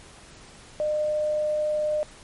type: tone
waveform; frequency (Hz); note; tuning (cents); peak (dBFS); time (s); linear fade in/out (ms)
sine; 606; D#5; -46; -22; 0.8-2.03; 0
effects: pink hiss -48 dBFS RMS until 2.23 s + MP3 48 kbps